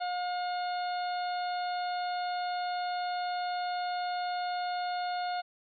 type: harmonic tone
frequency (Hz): 716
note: F5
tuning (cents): +43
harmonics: 1 / 2 / 3 / 4 / 5 / 6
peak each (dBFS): -31 / -41 / -48 / -50 / -47 / -45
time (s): 0-5.42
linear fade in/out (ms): 20
effects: none